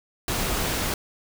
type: noise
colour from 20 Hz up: pink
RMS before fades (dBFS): -26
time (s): 0.28-0.94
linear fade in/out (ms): 2
effects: none